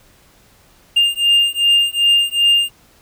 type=beating tone pair; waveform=triangle; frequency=2806 / 2808.6 Hz; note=F7 / F7; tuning=+8 / +9 cents; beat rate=2.6 Hz; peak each=-13 dBFS; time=0.96-2.7 s; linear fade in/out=10 ms; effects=pink hiss -51 dBFS RMS until 3.01 s